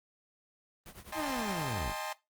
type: noise with tremolo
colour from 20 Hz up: pink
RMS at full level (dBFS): -46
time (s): 0.86-1.79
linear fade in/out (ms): 0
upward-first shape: triangle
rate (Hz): 9.8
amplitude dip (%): 90
type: chord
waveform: sawtooth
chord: A half-diminished seventh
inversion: second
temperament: equal with one note detuned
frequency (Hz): 622.3 / 800 / 880 / 1046.5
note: Eb5 / G5 / A5 / C6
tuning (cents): 0 / +35 / 0 / 0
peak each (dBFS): -38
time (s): 1.12-2.13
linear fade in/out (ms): 5
type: linear sweep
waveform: sawtooth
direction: down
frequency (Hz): 330.5 to 32.7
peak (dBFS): -31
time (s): 1.14-1.94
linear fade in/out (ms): 50
effects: noise-tail reverb RT60 0.2 s tail -17 dB re dry + Opus 24 kbps